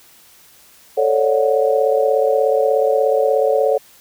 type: chord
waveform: sine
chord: D major seventh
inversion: second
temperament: just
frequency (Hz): 440.5 / 550.6 / 587.3 / 734.2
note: A4 / C#5 / D5 / F#5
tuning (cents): +2 / -12 / 0 / -14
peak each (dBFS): -17 / -16 / -21 / -22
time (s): 0.97-3.78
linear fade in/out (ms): 10
effects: white hiss -48 dBFS RMS until 4 s